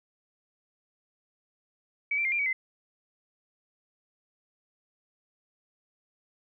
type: tone with pitch steps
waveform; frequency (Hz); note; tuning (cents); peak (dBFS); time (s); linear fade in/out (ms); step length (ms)
sine; 2277 / 2348 / 2117 / 2385 / 2267 / 2058; C#7 / D7 / C7 / D7 / C#7 / C7; +46 / -1 / +20 / +26 / +38 / -29; -25; 2.11-2.53; 5; 70
effects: none